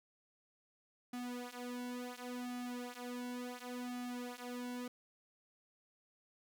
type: tone with flanger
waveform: sawtooth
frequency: 246.3 Hz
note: B3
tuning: 5 cents flat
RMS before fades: -44 dBFS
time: 1.13-4.88 s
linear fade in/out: 5 ms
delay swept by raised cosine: 1.9 to 5.7 ms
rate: 0.7 Hz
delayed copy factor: -0.9
effects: none